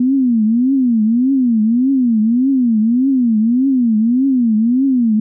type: tone with vibrato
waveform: sine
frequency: 241.9 Hz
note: B3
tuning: 36 cents flat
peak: -10 dBFS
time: 0-5.2 s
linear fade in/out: 5 ms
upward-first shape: triangle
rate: 1.7 Hz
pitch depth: 240 cents each way
effects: none